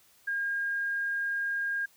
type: tone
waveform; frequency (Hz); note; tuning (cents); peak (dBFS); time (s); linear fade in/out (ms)
sine; 1618; G#6; -46; -28; 0.27-1.86; 10
effects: white hiss -62 dBFS RMS until 1.96 s